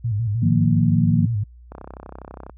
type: tone with vibrato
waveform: sine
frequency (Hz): 109.6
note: A2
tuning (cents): -6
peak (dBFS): -19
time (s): 0.04-1.44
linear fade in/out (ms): 10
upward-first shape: square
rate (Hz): 6.5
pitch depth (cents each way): 110
type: chord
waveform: sine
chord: Eb suspended second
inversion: none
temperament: just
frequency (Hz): 155.56 / 175.01 / 233.3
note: Eb3 / F3 / Bb3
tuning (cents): 0 / +4 / +2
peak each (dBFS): -19 / -20 / -21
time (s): 0.42-1.26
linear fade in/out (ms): 10
type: click train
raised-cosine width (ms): 1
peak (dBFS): -22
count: 26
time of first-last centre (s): 1.72-2.496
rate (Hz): 32.2
effects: added 60 Hz sine -42 dBFS peak until 2.57 s